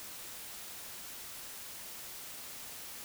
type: silence
effects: white hiss -46 dBFS RMS until 3.04 s